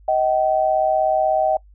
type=tone pair together; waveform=sine; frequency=629.7 / 766 Hz; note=D#5 / G5; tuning=+21 / -40 cents; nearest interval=minor third; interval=339 cents; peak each=-18 dBFS; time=0.08-1.57 s; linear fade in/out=5 ms; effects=noise-tail reverb RT60 0.1 s tail -22 dB re dry + added 50 Hz sine -45 dBFS peak until 1.74 s